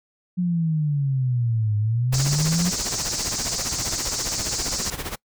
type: exponential two-way sweep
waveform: sine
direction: down then up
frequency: 182.2 to 103.83 to 182.2 Hz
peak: -19 dBFS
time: 0.37-2.71 s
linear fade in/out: 20 ms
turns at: 1.77 s
type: noise with tremolo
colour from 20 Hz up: pink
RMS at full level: -28 dBFS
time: 2.12-5.16 s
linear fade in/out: 10 ms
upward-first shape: sine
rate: 15 Hz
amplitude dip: 75%
type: band-pass noise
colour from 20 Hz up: white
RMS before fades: -28 dBFS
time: 2.14-4.9 s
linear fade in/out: 0 ms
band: 4400 to 7600 Hz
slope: 48 dB/octave
effects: noise-tail reverb RT60 0.1 s tail -25 dB re dry